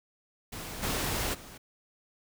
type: noise with level steps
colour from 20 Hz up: pink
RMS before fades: -40 / -31 / -48 dBFS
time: 0.52-1.58 s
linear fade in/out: 10 ms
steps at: 0.82 / 1.33 s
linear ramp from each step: 20 ms
effects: none

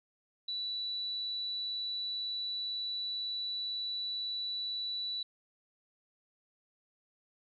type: tone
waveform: sine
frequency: 3951 Hz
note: B7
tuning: in tune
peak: -34 dBFS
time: 0.48-5.23 s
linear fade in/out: 5 ms
effects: none

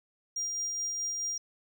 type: tone with tremolo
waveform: triangle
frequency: 5700 Hz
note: F8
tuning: 34 cents sharp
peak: -29 dBFS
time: 0.36-1.38 s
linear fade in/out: 5 ms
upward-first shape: sine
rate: 4.7 Hz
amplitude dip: 25%
effects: none

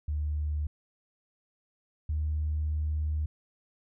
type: tone pair in turn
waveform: sine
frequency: 74.9 / 76.39 Hz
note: D2 / D#2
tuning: +35 / -31 cents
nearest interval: unison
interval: 34 cents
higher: second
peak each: -27 / -26 dBFS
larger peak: second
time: 0.08-0.67 / 2.09-3.26 s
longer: second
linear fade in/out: 5 ms
effects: tanh soft clip ceiling -22 dBFS

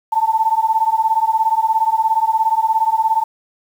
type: beating tone pair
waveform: sine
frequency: 880 / 897 Hz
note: A5 / A5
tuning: 0 / +33 cents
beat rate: 17 Hz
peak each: -16 dBFS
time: 0.12-3.24 s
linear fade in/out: 10 ms
effects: 7-bit

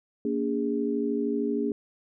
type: tone cluster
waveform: sine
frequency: 233.6 / 286.6 / 410 Hz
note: A#3 / D4 / G#4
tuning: +4 / -42 / -22 cents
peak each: -29 dBFS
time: 0.25-1.72 s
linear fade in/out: 2 ms
effects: none

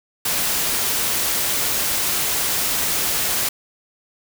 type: noise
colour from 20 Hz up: white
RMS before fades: -21 dBFS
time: 0.25-3.49 s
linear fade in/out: 5 ms
effects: none

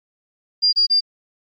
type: tone bursts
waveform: sine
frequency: 4800 Hz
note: D8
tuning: 37 cents sharp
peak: -12 dBFS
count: 3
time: 0.62-1.008 s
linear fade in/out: 20 ms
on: 110 ms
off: 29 ms
effects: MP3 32 kbps

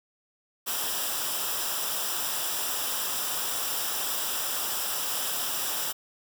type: noise with comb filter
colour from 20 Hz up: white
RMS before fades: -30 dBFS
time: 0.66-5.93 s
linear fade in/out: 20 ms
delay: 0.46 ms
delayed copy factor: -0.65
effects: none

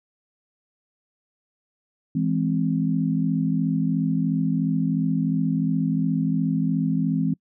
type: chord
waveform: sine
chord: E augmented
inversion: none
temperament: equal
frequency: 164.81 / 207.7 / 261.6 Hz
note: E3 / G#3 / B#3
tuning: 0 / 0 / 0 cents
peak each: -23 / -26 / -24 dBFS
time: 2.15-7.34 s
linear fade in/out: 5 ms
effects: noise-tail reverb RT60 0.1 s tail -26 dB re dry

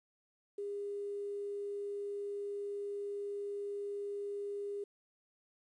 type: tone with quantisation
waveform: sine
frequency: 405.4 Hz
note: G#4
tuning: 42 cents flat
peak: -37 dBFS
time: 0.58-4.84 s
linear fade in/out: 5 ms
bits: 11
effects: resampled to 24000 Hz

